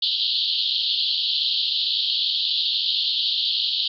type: band-pass noise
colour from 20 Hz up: white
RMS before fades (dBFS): -23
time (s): 0.02-3.88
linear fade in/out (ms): 5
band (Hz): 3000 to 4500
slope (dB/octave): 96
effects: none